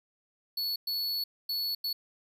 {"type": "tone bursts at uneven times", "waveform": "square", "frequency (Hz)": 4414, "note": "C#8", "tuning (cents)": -8, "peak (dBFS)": -30, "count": 4, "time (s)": [[0.57, 0.76], [0.87, 1.24], [1.49, 1.75], [1.84, 1.93]], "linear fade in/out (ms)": 5, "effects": ["11-bit"]}